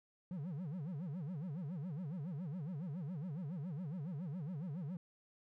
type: tone with vibrato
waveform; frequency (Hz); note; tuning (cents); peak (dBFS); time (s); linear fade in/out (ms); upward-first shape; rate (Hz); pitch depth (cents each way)
triangle; 161.9; E3; -31; -38; 0.31-4.97; 2; sine; 7.2; 290
effects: none